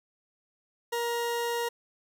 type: tone pair together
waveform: 40% pulse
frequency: 471.9 / 943.8 Hz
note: A#4 / A#5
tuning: +21 / +21 cents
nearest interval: octave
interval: 1200 cents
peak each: -29 / -34 dBFS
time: 0.92-1.69 s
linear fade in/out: 10 ms
effects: none